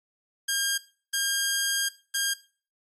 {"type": "tone bursts at uneven times", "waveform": "10% pulse", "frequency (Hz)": 1612, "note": "G6", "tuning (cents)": 48, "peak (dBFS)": -16, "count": 3, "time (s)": [[0.48, 0.78], [1.13, 1.89], [2.14, 2.34]], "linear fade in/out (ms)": 10, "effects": ["noise-tail reverb RT60 0.4 s tail -19 dB re dry", "AAC 64 kbps"]}